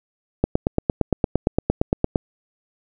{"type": "click train", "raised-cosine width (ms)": 2, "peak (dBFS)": -3, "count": 16, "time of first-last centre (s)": [0.44, 2.158], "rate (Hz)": 8.73, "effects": []}